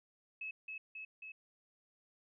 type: tone with echo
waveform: sine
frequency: 2586 Hz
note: E7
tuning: 34 cents flat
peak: -40 dBFS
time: 0.41-0.51 s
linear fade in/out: 5 ms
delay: 270 ms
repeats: 3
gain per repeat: -2 dB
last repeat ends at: 1.32 s
effects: none